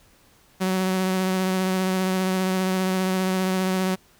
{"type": "tone with vibrato", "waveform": "sawtooth", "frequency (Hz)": 187.1, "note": "F#3", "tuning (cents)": 20, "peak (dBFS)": -17, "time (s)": [0.6, 3.96], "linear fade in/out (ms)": 20, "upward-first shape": "triangle", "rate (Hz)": 15, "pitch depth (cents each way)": 20, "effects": ["pink hiss -57 dBFS RMS until 4.19 s"]}